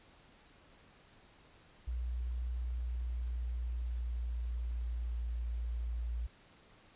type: tone with pitch glide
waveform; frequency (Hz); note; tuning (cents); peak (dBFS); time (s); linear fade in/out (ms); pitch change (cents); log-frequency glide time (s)
sine; 60.5 to 58.41; B1 to A#1; -35 to +4; -34; 1.87-6.27; 10; -61; 2.51-5.49
effects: pink hiss -62 dBFS RMS until 6.95 s + resampled to 8000 Hz